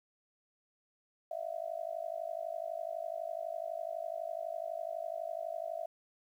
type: tone with amplitude modulation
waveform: sine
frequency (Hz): 660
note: E5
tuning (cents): +2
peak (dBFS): -32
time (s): 1.31-5.86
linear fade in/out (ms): 5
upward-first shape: sine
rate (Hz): 52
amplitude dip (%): 100
effects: 11-bit